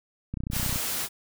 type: click train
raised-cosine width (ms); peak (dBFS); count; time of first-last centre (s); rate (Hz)
5; -19; 14; 0.34-0.759; 31
type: noise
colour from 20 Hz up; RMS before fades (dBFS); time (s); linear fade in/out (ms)
white; -30; 0.51-1.09; 50
effects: none